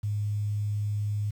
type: tone with quantisation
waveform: sine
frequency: 104 Hz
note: G#2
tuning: 3 cents sharp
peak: -26 dBFS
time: 0.03-1.31 s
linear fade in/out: 10 ms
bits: 9
effects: none